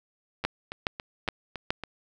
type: two click trains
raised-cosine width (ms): 0.3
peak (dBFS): -9 / -19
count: 4 / 6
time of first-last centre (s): 0.45-1.705 / 0.44-1.837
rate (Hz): 2.39 / 3.58
effects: none